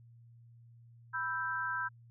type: chord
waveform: sine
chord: E minor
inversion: second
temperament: equal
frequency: 987.8 / 1318.5 / 1568 Hz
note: B5 / E6 / G6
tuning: 0 / 0 / 0 cents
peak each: -39 / -39 / -35 dBFS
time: 1.13-1.89 s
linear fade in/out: 20 ms
effects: added 117 Hz sine -55 dBFS peak until 2.1 s

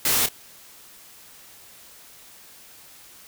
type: noise with echo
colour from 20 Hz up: white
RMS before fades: -21 dBFS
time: 0.05-0.26 s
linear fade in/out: 2 ms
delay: 28 ms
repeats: 1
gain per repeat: -10 dB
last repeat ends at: 0.288 s
effects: white hiss -48 dBFS RMS until 3.27 s

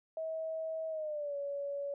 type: tone with pitch glide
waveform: sine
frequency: 642 to 565.4 Hz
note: E5 to C#5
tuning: -46 to +34 cents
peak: -35 dBFS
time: 0.17-1.94 s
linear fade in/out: 2 ms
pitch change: -220 cents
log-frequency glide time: 0.89-1.36 s
effects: none

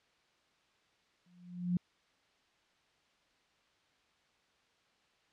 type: tone with exponential growth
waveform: sine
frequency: 177.4 Hz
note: F3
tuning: 27 cents sharp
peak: -26 dBFS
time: 1.26-1.77 s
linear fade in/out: 2 ms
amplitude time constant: 110 ms
effects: white hiss -71 dBFS RMS until 5.32 s + low-pass 4000 Hz 12 dB/octave

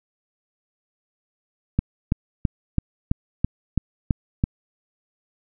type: click train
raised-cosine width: 5 ms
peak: -6 dBFS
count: 9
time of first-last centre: 1.79-4.439 s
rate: 3.02 Hz
effects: none

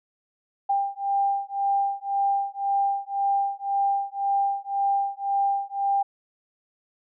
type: beating tone pair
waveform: sine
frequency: 794 / 795.9 Hz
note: G5 / G5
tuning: +22 / +26 cents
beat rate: 1.9 Hz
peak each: -25 dBFS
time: 0.69-6.03 s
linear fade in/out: 10 ms
effects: none

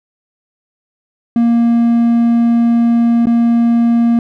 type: tone with dropouts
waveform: triangle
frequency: 234 Hz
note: A#3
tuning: 7 cents sharp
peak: -6 dBFS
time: 1.36-4.19 s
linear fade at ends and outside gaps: 2 ms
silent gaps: 3.257-3.269 s
effects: none

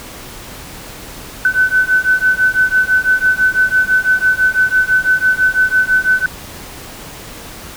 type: beating tone pair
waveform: sine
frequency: 1509 / 1515 Hz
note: F#6 / F#6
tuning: +34 / +40 cents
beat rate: 6 Hz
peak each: -13 dBFS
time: 1.45-6.26 s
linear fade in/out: 2 ms
effects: pink hiss -32 dBFS RMS until 7.76 s

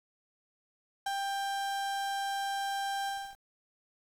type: tone with ADSR envelope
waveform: 35% pulse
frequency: 791 Hz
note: G5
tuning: 15 cents sharp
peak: -28 dBFS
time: 1.06-3.37 s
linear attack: 6 ms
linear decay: 33 ms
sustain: -2 dB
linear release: 300 ms
effects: low-pass 11000 Hz 12 dB/octave + 9-bit

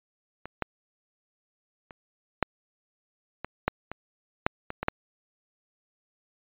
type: clicks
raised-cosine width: 0.5 ms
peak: -22 / -12 / -28 / -6 / -18 / -7 / -20 / -6 / -18 / -15 / -8 dBFS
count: 11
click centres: 0.456 / 0.623 / 1.908 / 2.427 / 3.446 / 3.68 / 3.916 / 4.465 / 4.704 / 4.83 / 4.884 s
effects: resampled to 8000 Hz

